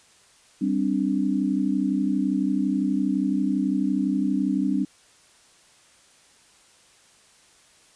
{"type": "chord", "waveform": "sine", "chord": "G suspended fourth", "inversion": "none", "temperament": "equal", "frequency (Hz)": [196, 261.6, 293.7], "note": ["G3", "C4", "D4"], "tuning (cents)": [0, 0, 0], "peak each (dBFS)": -25, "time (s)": [0.61, 4.85], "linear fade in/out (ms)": 10, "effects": ["white hiss -56 dBFS RMS until 7.95 s", "resampled to 22050 Hz"]}